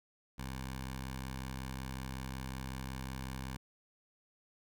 10% pulse tone with notch filter, 65.41 Hz, C2, in tune, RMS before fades -42 dBFS, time 0.38-3.57 s, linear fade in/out 10 ms, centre 370 Hz, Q 0.96, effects none

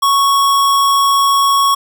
square tone, 1108.7 Hz, C#6, in tune, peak -10 dBFS, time 0.02-1.75 s, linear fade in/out 10 ms, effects none

